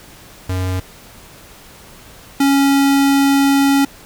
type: tone pair in turn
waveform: square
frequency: 92.5 / 277.2 Hz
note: F#2 / C#4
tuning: 0 / 0 cents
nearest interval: octave + perfect fifth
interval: 1900 cents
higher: second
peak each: -18 / -11 dBFS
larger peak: second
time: 0.49-0.8 / 2.4-3.85 s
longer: second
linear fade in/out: 5 ms
effects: pink hiss -41 dBFS RMS until 4.05 s